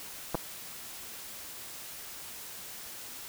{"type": "clicks", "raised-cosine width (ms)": 1, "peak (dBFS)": -16, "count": 2, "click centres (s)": [0.346, 0.352], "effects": ["white hiss -44 dBFS RMS until 3.28 s"]}